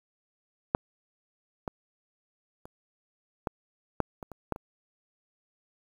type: clicks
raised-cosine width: 1 ms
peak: -8 / -18 / -30 / -15 / -10 / -25 / -28 / -14 / -26 dBFS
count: 9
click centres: 0.749 / 1.678 / 2.655 / 3.472 / 4.003 / 4.228 / 4.317 / 4.523 / 4.561 s
effects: 8-bit

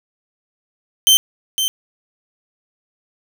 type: tone with echo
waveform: sawtooth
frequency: 3106 Hz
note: G7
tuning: 17 cents flat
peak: -5 dBFS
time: 1.07-1.17 s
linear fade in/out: 0 ms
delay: 510 ms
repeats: 1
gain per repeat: -8 dB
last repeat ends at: 1.68 s
effects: none

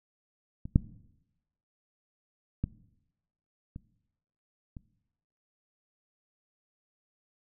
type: clicks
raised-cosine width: 5 ms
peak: -26 / -7 / -16 / -28 / -30 dBFS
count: 5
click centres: 0.655 / 0.759 / 2.64 / 3.761 / 4.768 s
effects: noise-tail reverb RT60 0.9 s tail -19 dB re dry

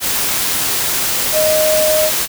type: tone in noise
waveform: sine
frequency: 620 Hz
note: D#5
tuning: 6 cents flat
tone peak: -12 dBFS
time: 1.32-2.11 s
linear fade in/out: 50 ms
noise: white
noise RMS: -17 dBFS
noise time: 0-2.28 s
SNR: +2 dB
effects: none

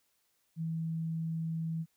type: tone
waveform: sine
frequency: 162.7 Hz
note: E3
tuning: 22 cents flat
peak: -32 dBFS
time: 0.56-1.86 s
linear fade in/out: 50 ms
effects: white hiss -75 dBFS RMS until 1.96 s

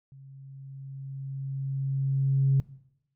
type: tone with level ramp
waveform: sine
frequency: 135.9 Hz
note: C#3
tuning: 34 cents flat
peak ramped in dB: -46 to -17 dBFS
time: 0.12-2.6 s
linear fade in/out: 0 ms
effects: noise-tail reverb RT60 0.8 s tail -20 dB re dry + tanh soft clip ceiling -14 dBFS

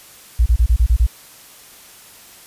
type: tone bursts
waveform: sine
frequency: 58.2 Hz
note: A#1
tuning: 2 cents flat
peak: -9 dBFS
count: 7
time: 0.39-1.067 s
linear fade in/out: 10 ms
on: 71 ms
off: 30 ms
effects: white hiss -43 dBFS RMS until 2.46 s + resampled to 32000 Hz

